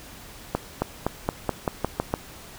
accelerating click train, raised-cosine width 1 ms, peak -8 dBFS, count 9, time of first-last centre 0.55-2.139 s, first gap 270 ms, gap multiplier 0.91, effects pink hiss -44 dBFS RMS until 2.58 s

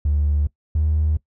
triangle tone pair in turn, 73.4 / 76.94 Hz, D2 / D#2, 0 / -19 cents, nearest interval minor second, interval 81 cents, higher second, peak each -13 dBFS, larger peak neither, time 0.05-0.47 / 0.75-1.17 s, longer neither, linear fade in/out 5 ms, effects noise-tail reverb RT60 0.1 s tail -22 dB re dry + tanh soft clip ceiling -12 dBFS

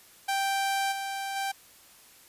sawtooth tone with level steps, 784 Hz, G5, in tune, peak -22 / -28 / -25 dBFS, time 0.28-1.52 s, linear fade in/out 10 ms, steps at 0.91 / 1.35 s, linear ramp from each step 20 ms, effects white hiss -55 dBFS RMS until 2.28 s + resampled to 32000 Hz

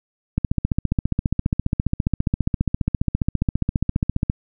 click train, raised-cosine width 5 ms, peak -6 dBFS, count 59, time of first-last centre 0.38-4.299 s, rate 14.8 Hz, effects none

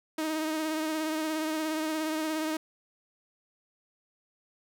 sawtooth tone with vibrato, 313.3 Hz, D#4, 12 cents sharp, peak -25 dBFS, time 0.18-2.57 s, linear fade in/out 5 ms, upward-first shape triangle, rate 17 Hz, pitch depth 37 cents each way, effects none

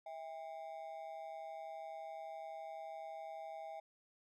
triangle ring-modulated tone, 725 Hz, F#5, 35 cents flat, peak -40 dBFS, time 0.06-3.8 s, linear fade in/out 5 ms, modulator 75.9 Hz, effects none

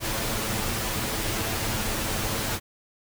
pink noise with comb filter, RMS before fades -28 dBFS, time 0-2.6 s, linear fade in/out 50 ms, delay 9.1 ms, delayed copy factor +0.5, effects none

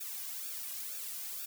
blue noise with flanger, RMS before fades -41 dBFS, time 0-1.46 s, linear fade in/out 10 ms, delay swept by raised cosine 0.97 to 2.27 ms, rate 2.1 Hz, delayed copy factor -0.85, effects none

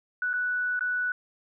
sine tone with dropouts, 1480 Hz, F#6, in tune, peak -25 dBFS, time 0.22-1.12 s, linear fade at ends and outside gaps 2 ms, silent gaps 0.332-0.337 / 0.793-0.808 s, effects none

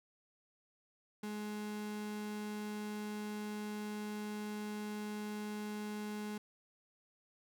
35% pulse tone, 210.2 Hz, G#3, 21 cents sharp, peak -38 dBFS, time 1.23-6.38 s, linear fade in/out 5 ms, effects none

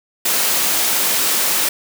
white high-pass noise, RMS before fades -17 dBFS, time 0.25-1.69 s, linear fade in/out 5 ms, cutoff 210 Hz, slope 12 dB/octave, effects none

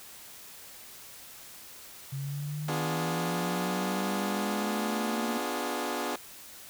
sine linear sweep, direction up, 136 to 233.1 Hz, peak -32 dBFS, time 2.12-5.38 s, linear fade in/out 10 ms
15% pulse chord, B diminished seventh, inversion none, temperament equal with one note detuned, 246.9 / 293.7 / 354.1 / 415.3 Hz, B3 / D4 / F4 / Ab4, 0 / 0 / +24 / 0 cents, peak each -30 dBFS, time 2.68-6.16 s, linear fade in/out 5 ms
effects white hiss -48 dBFS RMS until 6.69 s

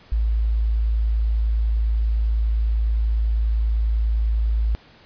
sine tone, 55 Hz, A1, in tune, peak -17 dBFS, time 0.12-4.75 s, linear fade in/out 0 ms, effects pink hiss -50 dBFS RMS until 5.05 s + resampled to 11025 Hz

